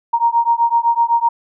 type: beating tone pair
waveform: sine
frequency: 930 / 937.9 Hz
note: A#5 / A#5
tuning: -4 / +10 cents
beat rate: 7.9 Hz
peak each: -15 dBFS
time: 0.13-1.29 s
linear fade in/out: 10 ms
effects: none